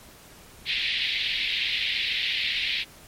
white band-pass noise, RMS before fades -27 dBFS, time 0.65-2.85 s, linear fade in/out 50 ms, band 2000 to 4000 Hz, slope 48 dB/octave, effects pink hiss -49 dBFS RMS until 3.07 s + MP3 64 kbps

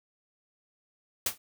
white noise with exponential decay, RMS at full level -23 dBFS, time 1.26-1.38 s, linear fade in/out 5 ms, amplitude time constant 25 ms, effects none

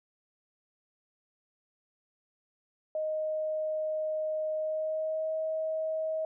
sine tone with pitch glide, 622.3 to 633.9 Hz, D#5 to D#5, 0 to +32 cents, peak -29 dBFS, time 2.95-6.25 s, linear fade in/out 2 ms, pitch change +32 cents, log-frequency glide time 4.55-5.34 s, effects none

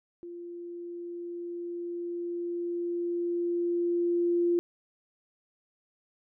sine tone with level ramp, 346.4 Hz, F4, 14 cents flat, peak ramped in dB -39 to -22 dBFS, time 0.23-4.59 s, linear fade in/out 0 ms, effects none

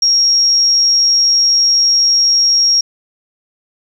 sine tone, 5588 Hz, F8, in tune, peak -8 dBFS, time 0.02-2.81 s, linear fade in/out 5 ms, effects 7-bit

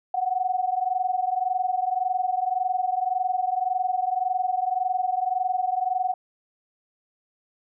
sine tone pair together, 730 / 751.8 Hz, F#5 / F#5, -24 / +27 cents, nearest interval minor second, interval 51 cents, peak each -25 dBFS, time 0.14-6.14 s, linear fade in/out 5 ms, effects none

